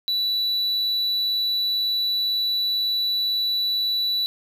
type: tone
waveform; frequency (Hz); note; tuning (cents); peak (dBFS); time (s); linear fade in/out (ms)
triangle; 3951; B7; 0; -19; 0.08-4.26; 0
effects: none